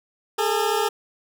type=tone pair together; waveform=20% pulse; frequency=411.2 / 446.5 Hz; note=G#4 / A4; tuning=-17 / +25 cents; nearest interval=minor second; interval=142 cents; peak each=-18 dBFS; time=0.38-0.89 s; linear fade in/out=10 ms; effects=none